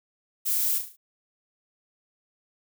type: noise with echo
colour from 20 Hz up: violet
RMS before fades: -26 dBFS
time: 0.45-0.79 s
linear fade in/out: 20 ms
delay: 36 ms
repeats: 5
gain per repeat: -6 dB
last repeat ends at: 0.97 s
effects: none